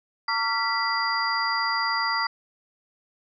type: tone cluster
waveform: sine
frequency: 908 / 1141 / 1377 / 1970 / 4771 Hz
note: A#5 / C#6 / F6 / B6 / D8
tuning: -46 / +50 / -25 / -5 / +26 cents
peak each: -29 dBFS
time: 0.28-2.27 s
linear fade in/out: 5 ms
effects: none